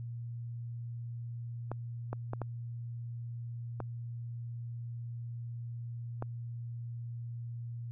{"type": "clicks", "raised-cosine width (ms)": 1, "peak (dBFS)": -23, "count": 6, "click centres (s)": [1.716, 2.13, 2.334, 2.417, 3.803, 6.224], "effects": ["added 118 Hz sine -38 dBFS peak until 7.91 s"]}